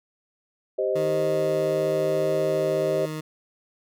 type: chord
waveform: sine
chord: C minor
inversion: second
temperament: equal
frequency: 392 / 523.3 / 622.3 Hz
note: G4 / C5 / Eb5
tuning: 0 / 0 / 0 cents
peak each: -26 dBFS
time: 0.78-3.06 s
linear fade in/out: 10 ms
type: tone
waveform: 20% pulse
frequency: 155.56 Hz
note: D#3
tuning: in tune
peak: -25 dBFS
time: 0.95-3.21 s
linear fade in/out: 10 ms
effects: none